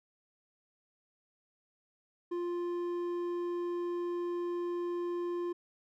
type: tone with hard clipping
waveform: sine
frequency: 349.2 Hz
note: F4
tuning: in tune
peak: -34 dBFS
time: 2.31-5.53 s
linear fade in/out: 10 ms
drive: 6 dB
effects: none